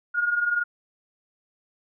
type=tone pair together; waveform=sine; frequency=1411 / 1431.5 Hz; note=F6 / F6; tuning=+17 / +42 cents; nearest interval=unison; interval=25 cents; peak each=-28 / -22 dBFS; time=0.14-0.64 s; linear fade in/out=20 ms; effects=none